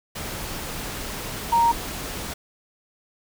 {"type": "tone in noise", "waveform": "sine", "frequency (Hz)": 932.3, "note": "A#5", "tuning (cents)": 0, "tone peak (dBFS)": -15, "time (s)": [1.52, 1.72], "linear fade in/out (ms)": 10, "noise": "pink", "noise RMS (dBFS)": -32, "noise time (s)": [0.15, 2.34], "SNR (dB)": 14, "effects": []}